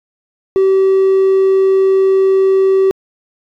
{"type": "tone", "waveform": "triangle", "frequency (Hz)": 384.1, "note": "G4", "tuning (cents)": -35, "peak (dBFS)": -5, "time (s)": [0.56, 2.91], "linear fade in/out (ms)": 0, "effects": ["tanh soft clip ceiling -2 dBFS"]}